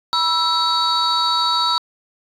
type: tone cluster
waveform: sine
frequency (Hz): 971 / 1324 / 3832 / 4493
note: B5 / E6 / A#7 / C#8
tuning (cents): -30 / +7 / +47 / +23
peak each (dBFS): -20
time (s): 0.13-1.78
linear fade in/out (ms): 0
effects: tanh soft clip ceiling -9 dBFS